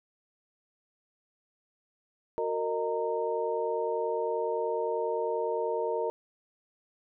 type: tone cluster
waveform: sine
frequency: 369.1 / 459.1 / 616 / 923 Hz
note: F#4 / A#4 / D#5 / A#5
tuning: -4 / -26 / -17 / -17 cents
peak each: -36 / -30 / -34 / -35 dBFS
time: 2.38-6.1 s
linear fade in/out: 0 ms
effects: none